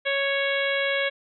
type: harmonic tone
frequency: 554 Hz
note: C#5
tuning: 1 cent flat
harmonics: 1 / 2 / 3 / 4 / 5 / 6 / 7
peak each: -26 / -37 / -28 / -28 / -34 / -32 / -38 dBFS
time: 0.05-1.1 s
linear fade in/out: 20 ms
effects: none

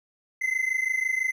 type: tone pair together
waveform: triangle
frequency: 2041 / 2067 Hz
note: C7 / C7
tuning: -44 / -22 cents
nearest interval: unison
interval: 22 cents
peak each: -25 dBFS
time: 0.41-1.32 s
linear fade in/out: 10 ms
effects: none

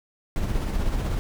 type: noise with tremolo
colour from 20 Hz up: brown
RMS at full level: -23 dBFS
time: 0.36-1.19 s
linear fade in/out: 0 ms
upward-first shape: sine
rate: 16 Hz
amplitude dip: 40%
effects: none

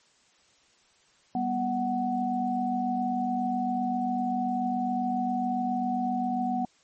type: tone cluster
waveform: sine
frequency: 196.4 / 243.8 / 745 Hz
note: G3 / B3 / F#5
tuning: +4 / -22 / +12 cents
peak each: -34 / -29 / -28 dBFS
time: 1.35-6.65 s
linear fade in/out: 2 ms
effects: white hiss -63 dBFS RMS until 6.83 s + MP3 32 kbps

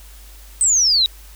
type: exponential sweep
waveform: sine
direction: down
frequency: 8372 to 3782 Hz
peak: -12 dBFS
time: 0.61-1.06 s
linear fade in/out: 0 ms
effects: added 50 Hz sine -39 dBFS peak until 1.35 s + white hiss -46 dBFS RMS until 1.35 s

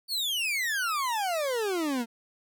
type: exponential sweep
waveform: 40% pulse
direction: down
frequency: 4579 to 223.8 Hz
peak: -26 dBFS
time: 0.08-2.06 s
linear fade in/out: 50 ms
effects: none

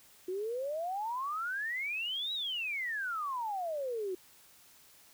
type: exponential two-way sweep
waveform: sine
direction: up then down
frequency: 357.2 to 3919 to 357.2 Hz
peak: -33 dBFS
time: 0.28-4.15 s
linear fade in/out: 5 ms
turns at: 2.33 s
effects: white hiss -60 dBFS RMS until 5.13 s

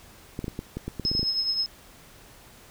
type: clicks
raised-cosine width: 3 ms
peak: -18 dBFS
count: 12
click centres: 0.391 / 0.443 / 0.481 / 0.591 / 0.77 / 0.88 / 0.997 / 1.052 / 1.115 / 1.151 / 1.194 / 1.23 s
type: tone with tremolo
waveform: sine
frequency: 5170 Hz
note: E8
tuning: 34 cents flat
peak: -21 dBFS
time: 1.05-1.66 s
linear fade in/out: 0 ms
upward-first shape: triangle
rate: 9.5 Hz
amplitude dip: 60%
effects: pink hiss -51 dBFS RMS until 2.7 s

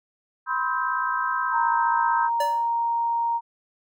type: chord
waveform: sine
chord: C major seventh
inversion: third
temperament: equal with one note detuned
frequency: 987.8 / 1046.5 / 1284.7 / 1568 Hz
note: B5 / C6 / E6 / G6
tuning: 0 / 0 / -45 / 0 cents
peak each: -28 dBFS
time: 0.46-2.3 s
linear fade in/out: 50 ms
type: tone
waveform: sine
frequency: 932.3 Hz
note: A#5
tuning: in tune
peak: -21 dBFS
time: 1.51-3.41 s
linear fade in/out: 50 ms
type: tone with exponential decay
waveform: square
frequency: 580 Hz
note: D5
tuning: 22 cents flat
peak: -23 dBFS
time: 2.4-2.7 s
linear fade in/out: 5 ms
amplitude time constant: 64 ms
effects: none

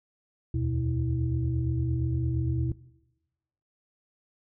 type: tone cluster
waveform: sine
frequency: 77.2 / 85.9 / 123.1 / 324.9 Hz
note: D#2 / F2 / B2 / E4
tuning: -13 / -28 / -5 / -25 cents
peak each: -30 / -34 / -27 / -34 dBFS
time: 0.54-2.72 s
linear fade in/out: 5 ms
effects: noise-tail reverb RT60 1.0 s tail -19 dB re dry + tanh soft clip ceiling -15 dBFS

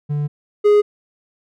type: tone pair in turn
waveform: triangle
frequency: 146.83 / 415.3 Hz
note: D3 / G#4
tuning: 0 / 0 cents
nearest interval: octave + tritone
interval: 1800 cents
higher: second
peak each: -16 / -7 dBFS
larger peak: second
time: 0.09-0.28 / 0.64-0.82 s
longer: first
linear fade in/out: 20 ms
effects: none

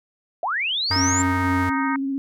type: linear sweep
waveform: sine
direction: up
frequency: 608 to 7400 Hz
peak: -21 dBFS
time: 0.43-1.22 s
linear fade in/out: 2 ms
type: tone with pitch glide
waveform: square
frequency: 92.5 to 91.86 Hz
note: F#2 to F#2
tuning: 0 to -12 cents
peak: -25 dBFS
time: 0.9-1.7 s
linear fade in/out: 10 ms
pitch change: -12 cents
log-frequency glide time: 1.05-1.49 s
type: harmonic tone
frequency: 311.1 Hz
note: D#4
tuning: in tune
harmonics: 3 / 4 / 5 / 6 / 7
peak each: -26 / -28 / -30 / -32 / -33 dBFS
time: 0.91-1.96 s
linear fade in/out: 2 ms
type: tone with vibrato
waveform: sine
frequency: 272.5 Hz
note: C#4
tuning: 29 cents flat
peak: -22 dBFS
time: 0.96-2.18 s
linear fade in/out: 0 ms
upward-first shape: triangle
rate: 16 Hz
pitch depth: 28 cents each way
effects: none

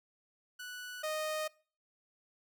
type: tone pair in turn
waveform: sawtooth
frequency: 1480 / 619.4 Hz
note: F#6 / D#5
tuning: 0 / -8 cents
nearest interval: octave + minor third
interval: 1508 cents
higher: first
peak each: -39 / -30 dBFS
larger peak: second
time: 0.59-1.03 / 1.03-1.48 s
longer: second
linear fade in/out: 10 ms
effects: noise-tail reverb RT60 0.4 s tail -23 dB re dry

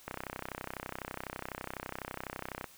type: click train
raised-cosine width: 0.5 ms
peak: -22 dBFS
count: 83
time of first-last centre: 0.08-2.643 s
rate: 32 Hz
effects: white hiss -57 dBFS RMS until 2.77 s

